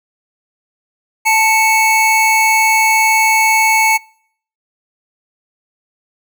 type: tone pair together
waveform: square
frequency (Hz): 881 / 2219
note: A5 / C#7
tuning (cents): +2 / +1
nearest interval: octave + major third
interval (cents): 1599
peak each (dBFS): -13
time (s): 1.25-3.98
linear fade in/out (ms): 20
effects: noise-tail reverb RT60 0.6 s tail -26 dB re dry